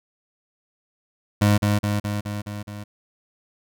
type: tone with echo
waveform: 25% pulse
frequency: 103.4 Hz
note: G#2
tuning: 7 cents flat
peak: -11 dBFS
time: 1.41-1.58 s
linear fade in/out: 10 ms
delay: 210 ms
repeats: 6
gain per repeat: -3 dB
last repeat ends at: 2.84 s
effects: none